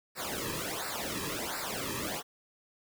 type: noise with flanger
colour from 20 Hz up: pink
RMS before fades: -36 dBFS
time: 0.15-2.23 s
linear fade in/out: 50 ms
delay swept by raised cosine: 0.31 to 1.41 ms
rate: 1.4 Hz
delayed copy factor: -1
effects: none